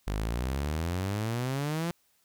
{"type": "exponential sweep", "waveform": "sawtooth", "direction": "up", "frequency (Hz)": [48.7, 174.61], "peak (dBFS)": -25, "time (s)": [0.07, 1.91], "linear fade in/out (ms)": 0, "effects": ["white hiss -69 dBFS RMS until 2.24 s"]}